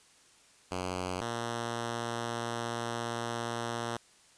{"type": "tone pair in turn", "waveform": "5% pulse", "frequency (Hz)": [91.5, 117.22], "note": ["F#2", "A#2"], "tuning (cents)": [-19, 10], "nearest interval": "major third", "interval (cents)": 429, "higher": "second", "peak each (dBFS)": -22, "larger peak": "neither", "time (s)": [[0.71, 1.21], [1.21, 3.97]], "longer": "second", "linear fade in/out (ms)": 5, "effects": ["white hiss -61 dBFS RMS until 4.37 s", "resampled to 22050 Hz"]}